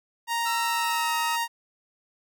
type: tone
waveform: sawtooth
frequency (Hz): 932.3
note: A#5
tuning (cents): 0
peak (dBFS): -21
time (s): 0.27-1.48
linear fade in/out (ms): 50
type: tone with pitch glide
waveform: sawtooth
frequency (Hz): 1337 to 1275.1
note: E6 to D#6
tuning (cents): +24 to +42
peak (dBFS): -27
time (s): 0.45-1.37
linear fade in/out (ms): 20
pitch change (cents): -82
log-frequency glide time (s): 0.59-1.14
effects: none